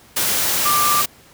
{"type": "tone in noise", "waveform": "sine", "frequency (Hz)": 1183, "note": "D6", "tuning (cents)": 12, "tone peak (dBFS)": -16, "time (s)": [0.65, 1.02], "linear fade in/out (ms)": 10, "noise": "white", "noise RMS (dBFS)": -19, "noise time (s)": [0.16, 1.06], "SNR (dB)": 0, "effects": ["pink hiss -48 dBFS RMS until 1.33 s", "high-pass 60 Hz 12 dB/octave"]}